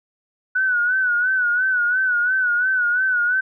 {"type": "tone with vibrato", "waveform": "sine", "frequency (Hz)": 1482, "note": "F#6", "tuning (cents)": 2, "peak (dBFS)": -16, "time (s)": [0.55, 3.41], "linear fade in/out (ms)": 10, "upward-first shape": "sine", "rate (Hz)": 2.9, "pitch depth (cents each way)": 72, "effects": []}